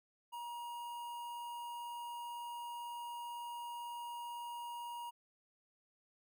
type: tone with notch filter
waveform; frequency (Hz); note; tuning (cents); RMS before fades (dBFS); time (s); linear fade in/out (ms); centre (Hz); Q
square; 951; A#5; +34; -45; 0.32-5.11; 20; 5300; 0.81
effects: none

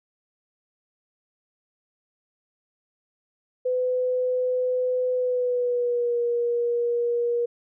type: tone with pitch glide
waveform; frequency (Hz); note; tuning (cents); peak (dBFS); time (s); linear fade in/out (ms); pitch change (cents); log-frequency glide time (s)
sine; 504 to 476; B4 to A#4; +35 to +36; -21; 3.65-7.46; 10; -99; 5.13-6.19
effects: none

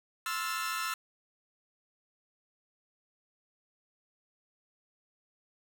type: chord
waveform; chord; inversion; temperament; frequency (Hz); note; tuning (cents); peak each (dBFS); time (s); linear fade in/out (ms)
sawtooth; F major seventh; second; equal with one note detuned; 1046.5 / 1318.5 / 1412.3 / 1760; C6 / E6 / F6 / A6; 0 / 0 / +19 / 0; -37 / -31 / -36 / -37; 0.26-0.94; 2
effects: none

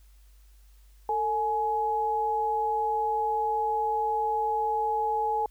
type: tone pair together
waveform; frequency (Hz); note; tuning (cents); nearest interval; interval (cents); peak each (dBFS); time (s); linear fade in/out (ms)
sine; 447.3 / 842.3; A4 / G#5; +28 / +24; major seventh; 1096; -31 / -25; 1.09-5.46; 2
effects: added 50 Hz sine -52 dBFS peak until 5.5 s + white hiss -66 dBFS RMS until 5.5 s

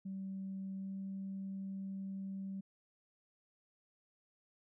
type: tone with pitch glide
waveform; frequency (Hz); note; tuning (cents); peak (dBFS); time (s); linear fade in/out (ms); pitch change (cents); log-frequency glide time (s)
sine; 192.4 to 193.63; G3 to G3; -32 to -21; -39; 0.05-2.61; 10; +11; 0.79-0.94
effects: tanh soft clip ceiling -35 dBFS

